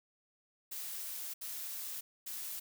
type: noise bursts at uneven times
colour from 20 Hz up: blue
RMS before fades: -42 dBFS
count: 3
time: 0.71-1.34 / 1.41-2.01 / 2.26-2.6 s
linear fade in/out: 10 ms
effects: none